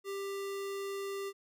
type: tone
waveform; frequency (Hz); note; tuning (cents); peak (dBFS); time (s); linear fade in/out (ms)
square; 395.1; G4; +14; -37; 0.04-1.33; 50
effects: none